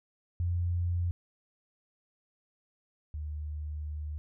sine tone pair in turn, 87.31 / 75.45 Hz, F2 / D2, 0 / +47 cents, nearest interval minor third, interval 253 cents, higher first, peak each -27 / -34 dBFS, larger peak first, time 0.4-1.11 / 3.14-4.18 s, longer second, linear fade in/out 0 ms, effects none

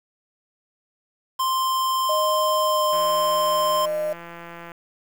square tone, 1046.5 Hz, C6, in tune, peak -21 dBFS, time 1.39-3.86 s, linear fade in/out 10 ms
sine tone with pitch glide, 618 to 610.9 Hz, D#5 to D#5, -12 to -32 cents, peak -22 dBFS, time 2.09-4.13 s, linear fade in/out 5 ms, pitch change -20 cents, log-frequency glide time 2.65-2.84 s
click train, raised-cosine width 0.5 ms, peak -24 dBFS, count 305, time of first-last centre 2.93-4.718 s, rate 170 Hz
effects 7-bit

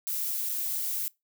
violet noise with dropouts, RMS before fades -31 dBFS, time 0.07-1.08 s, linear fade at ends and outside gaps 0 ms, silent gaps 0.49-0.494 s, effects noise-tail reverb RT60 0.2 s tail -23 dB re dry

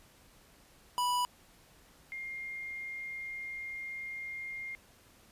square / sine tone pair in turn, 984 / 2120 Hz, B5 / C7, -7 / +22 cents, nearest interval octave + minor second, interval 1329 cents, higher second, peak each -29 / -38 dBFS, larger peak first, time 0.98-1.25 / 2.12-4.75 s, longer second, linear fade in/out 0 ms, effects pink hiss -61 dBFS RMS until 5.31 s + resampled to 32000 Hz

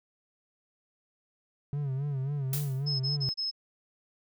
triangle tone with vibrato, 138.59 Hz, C#3, in tune, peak -27 dBFS, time 1.73-3.29 s, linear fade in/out 0 ms, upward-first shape sine, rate 3.7 Hz, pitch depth 100 cents each way
blue noise with exponential decay, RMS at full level -31 dBFS, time 2.53-2.86 s, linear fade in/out 2 ms, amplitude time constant 70 ms
sine tone bursts, 5180 Hz, E8, 31 cents flat, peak -29 dBFS, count 4, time 2.86-3.513 s, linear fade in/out 20 ms, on 140 ms, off 31 ms
effects none

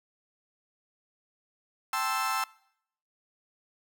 35% pulse chord, A minor seventh, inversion third, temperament equal, 784 / 880 / 1046.5 / 1318.5 Hz, G5 / A5 / C6 / E6, 0 / 0 / 0 / 0 cents, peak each -34 / -33 / -32 / -29 dBFS, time 1.93-2.44 s, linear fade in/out 2 ms, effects noise-tail reverb RT60 0.7 s tail -23 dB re dry

